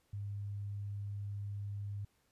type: tone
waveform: sine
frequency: 101.4 Hz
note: G#2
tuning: 41 cents flat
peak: -38 dBFS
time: 0.13-2.05 s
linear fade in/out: 5 ms
effects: pink hiss -75 dBFS RMS until 2.31 s + resampled to 32000 Hz